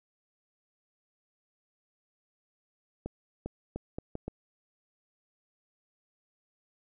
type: accelerating click train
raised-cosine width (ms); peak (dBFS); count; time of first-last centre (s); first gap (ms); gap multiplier
2; -22; 6; 3.06-4.28; 400; 0.75
effects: none